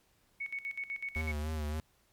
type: tone with tremolo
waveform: sine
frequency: 2217 Hz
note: C#7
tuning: in tune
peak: -34 dBFS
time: 0.4-1.32 s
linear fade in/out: 10 ms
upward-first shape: square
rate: 8 Hz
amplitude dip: 80%
type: tone with vibrato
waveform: square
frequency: 76.7 Hz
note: D#2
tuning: 24 cents flat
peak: -34 dBFS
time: 1.16-1.8 s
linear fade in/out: 0 ms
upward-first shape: sine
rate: 3.5 Hz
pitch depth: 56 cents each way
effects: pink hiss -70 dBFS RMS until 2.12 s + MP3 96 kbps